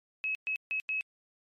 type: tone bursts at uneven times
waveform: sine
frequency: 2570 Hz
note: E7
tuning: 45 cents flat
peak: -29 dBFS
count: 4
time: 0.24-0.35 / 0.47-0.56 / 0.71-0.8 / 0.89-1.01 s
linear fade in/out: 0 ms
effects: MP3 64 kbps